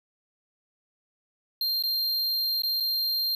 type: tone with dropouts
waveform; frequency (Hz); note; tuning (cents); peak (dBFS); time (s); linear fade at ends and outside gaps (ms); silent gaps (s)
square; 4186; C8; 0; -25; 1.61-3.35; 2; 1.825-1.836 / 2.621-2.634 / 2.801-2.805
effects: 11-bit